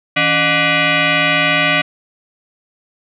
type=tone with frequency modulation; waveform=sine; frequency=280.1 Hz; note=C#4; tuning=18 cents sharp; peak=-11 dBFS; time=0.16-1.82 s; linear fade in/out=10 ms; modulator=443 Hz; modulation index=6.3; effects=none